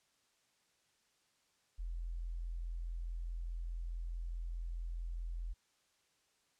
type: tone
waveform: sine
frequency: 42.37 Hz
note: E1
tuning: 48 cents sharp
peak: -38 dBFS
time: 1.78-5.54 s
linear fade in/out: 20 ms
effects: white hiss -75 dBFS RMS until 6.59 s + low-pass 8000 Hz 12 dB/octave